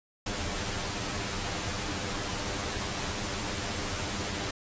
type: noise with comb filter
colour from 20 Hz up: pink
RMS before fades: -33 dBFS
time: 0.26-4.51 s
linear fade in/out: 5 ms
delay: 10 ms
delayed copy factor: +0.7
effects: resampled to 16000 Hz